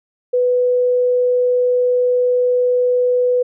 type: tone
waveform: sine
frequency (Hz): 495.7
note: B4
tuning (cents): +6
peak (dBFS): -12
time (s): 0.33-3.43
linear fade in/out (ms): 10
effects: none